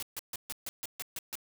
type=noise bursts; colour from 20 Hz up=white; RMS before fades=-38 dBFS; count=9; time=0-1.354 s; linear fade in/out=0 ms; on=26 ms; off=140 ms; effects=none